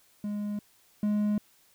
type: tone pair in turn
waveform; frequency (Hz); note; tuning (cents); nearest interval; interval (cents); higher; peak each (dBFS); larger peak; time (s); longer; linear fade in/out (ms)
triangle; 207 / 208.8; G#3 / G#3; -5 / +10; unison; 15; second; -28 / -22; second; 0.24-0.59 / 1.03-1.38; neither; 2
effects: white hiss -63 dBFS RMS until 1.74 s